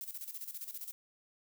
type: noise with tremolo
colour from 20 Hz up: violet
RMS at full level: -42 dBFS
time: 0.01-0.92 s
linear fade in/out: 0 ms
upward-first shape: square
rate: 15 Hz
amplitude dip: 70%
effects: none